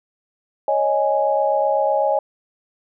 sine chord, C# suspended second, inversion none, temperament equal, 554.4 / 622.3 / 830.6 Hz, C#5 / D#5 / G#5, 0 / 0 / 0 cents, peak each -20 dBFS, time 0.68-2.19 s, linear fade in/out 2 ms, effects none

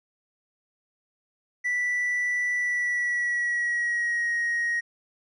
triangle tone with pitch glide, 1968 to 1882.4 Hz, B6 to A#6, -7 to +16 cents, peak -21 dBFS, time 1.64-4.81 s, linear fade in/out 20 ms, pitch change -77 cents, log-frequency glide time 2.56-4.33 s, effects tanh soft clip ceiling -18 dBFS + resampled to 24000 Hz

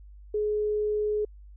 sine tone, 421.7 Hz, G#4, 26 cents sharp, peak -24 dBFS, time 0.34-1.25 s, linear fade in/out 5 ms, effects added 50 Hz sine -45 dBFS peak until 1.56 s

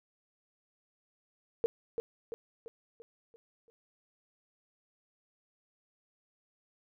sine tone with echo, 461 Hz, A#4, 19 cents flat, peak -24 dBFS, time 1.64-1.66 s, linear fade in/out 0 ms, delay 340 ms, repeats 6, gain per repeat -6 dB, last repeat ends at 3.7 s, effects none

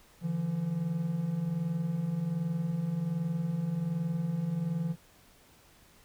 triangle tone pair together, 147.61 / 168.9 Hz, D3 / E3, +9 / +42 cents, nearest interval major second, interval 233 cents, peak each -34 / -28 dBFS, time 0.21-4.96 s, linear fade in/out 50 ms, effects pink hiss -60 dBFS RMS until 6.04 s

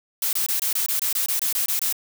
blue noise bursts, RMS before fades -23 dBFS, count 13, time 0.22-1.926 s, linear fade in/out 2 ms, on 110 ms, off 23 ms, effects none

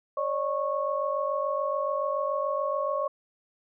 sine tone cluster, 553 / 600 / 1100 Hz, C#5 / D5 / C#6, -4 / +37 / -14 cents, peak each -30 dBFS, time 0.17-3.08 s, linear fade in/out 5 ms, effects none

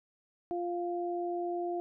sine tone pair together, 349.2 / 698.5 Hz, F4 / F5, 0 / 0 cents, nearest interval octave, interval 1200 cents, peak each -33 / -36 dBFS, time 0.51-1.8 s, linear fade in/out 0 ms, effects none

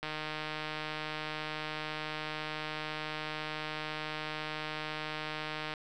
click train, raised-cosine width 0.3 ms, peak -21 dBFS, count 880, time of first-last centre 0.03-5.738 s, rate 154 Hz, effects none

